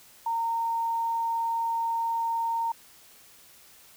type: tone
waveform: sine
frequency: 919 Hz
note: A#5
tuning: 25 cents flat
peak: -25 dBFS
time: 0.26-2.72 s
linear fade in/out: 5 ms
effects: white hiss -54 dBFS RMS until 3.96 s